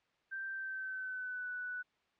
sine tone with pitch glide, 1568 to 1484.3 Hz, G6 to F#6, 0 to +5 cents, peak -38 dBFS, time 0.31-1.83 s, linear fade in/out 20 ms, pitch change -95 cents, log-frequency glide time 0.51-1.5 s, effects white hiss -75 dBFS RMS until 2.19 s + low-pass 3000 Hz 12 dB/octave

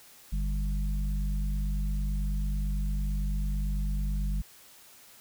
harmonic tone, 49 Hz, G1, in tune, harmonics 1 / 3 / 4, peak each -27 / -37 / -39 dBFS, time 0.32-4.42 s, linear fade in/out 10 ms, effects white hiss -54 dBFS RMS until 5.2 s

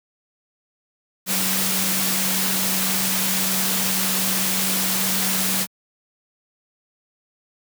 sine tone in noise, 189.5 Hz, F#3, 42 cents sharp, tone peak -28 dBFS, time 1.26-5.67 s, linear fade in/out 50 ms, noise white, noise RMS -22 dBFS, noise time 1.26-5.67 s, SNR -9 dB, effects high-pass 100 Hz 12 dB/octave

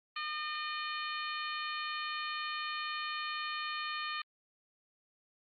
harmonic tone, 608 Hz, D#5, 40 cents flat, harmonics 2 / 3 / 4 / 5 / 6 / 7, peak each -39 / -42 / -43 / -44 / -48 / -46 dBFS, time 0.16-4.22 s, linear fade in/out 5 ms, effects Opus 32 kbps

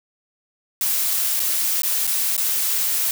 blue noise with dropouts, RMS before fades -21 dBFS, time 0.81-3.11 s, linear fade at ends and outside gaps 1 ms, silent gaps 1.396-1.401 / 1.82-1.833 / 2.069-2.075 / 2.366-2.378 s, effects none

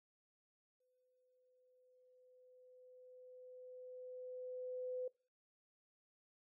sine tone with exponential growth, 505 Hz, B4, 39 cents sharp, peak -39 dBFS, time 0.8-5.08 s, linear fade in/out 5 ms, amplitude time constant 930 ms, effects noise-tail reverb RT60 0.4 s tail -24 dB re dry

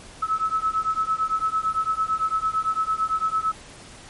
sine beating tone pair, 1294 / 1302.9 Hz, E6 / E6, -32 / -21 cents, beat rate 8.9 Hz, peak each -24 dBFS, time 0.22-3.52 s, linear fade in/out 10 ms, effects pink hiss -44 dBFS RMS until 4.09 s + MP3 48 kbps

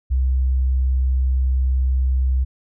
sine tone, 64.7 Hz, C2, 19 cents flat, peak -15 dBFS, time 0.1-2.45 s, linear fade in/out 20 ms, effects none

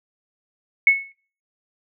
sine tone with exponential decay, 2200 Hz, C#7, 14 cents flat, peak -7 dBFS, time 0.87-1.12 s, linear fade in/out 2 ms, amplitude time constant 53 ms, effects noise-tail reverb RT60 0.4 s tail -18 dB re dry

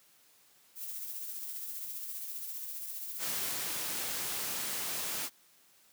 violet noise with tremolo, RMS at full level -39 dBFS, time 0.75-3.54 s, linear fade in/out 50 ms, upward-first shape triangle, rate 15 Hz, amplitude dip 40%
white noise, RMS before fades -36 dBFS, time 3.18-5.3 s, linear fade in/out 50 ms
effects white hiss -64 dBFS RMS until 5.92 s + high-pass 100 Hz 12 dB/octave

